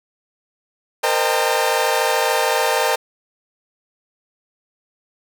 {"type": "tone cluster", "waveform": "sawtooth", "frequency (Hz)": [463.4, 517, 613, 796, 903], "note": ["A#4", "C5", "D#5", "G5", "A5"], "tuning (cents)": [-10, -21, -26, 26, 45], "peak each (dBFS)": -19, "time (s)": [1.03, 2.96], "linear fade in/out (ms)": 10, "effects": []}